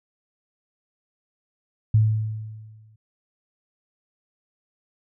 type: tone with exponential decay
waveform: sine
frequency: 108.8 Hz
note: A2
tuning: 19 cents flat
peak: -12 dBFS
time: 1.94-2.96 s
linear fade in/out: 5 ms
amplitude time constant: 220 ms
effects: none